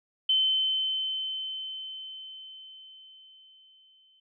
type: tone with exponential decay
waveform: sine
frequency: 3070 Hz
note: G7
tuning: 37 cents flat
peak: -20 dBFS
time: 0.29-4.2 s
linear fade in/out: 5 ms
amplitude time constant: 850 ms
effects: none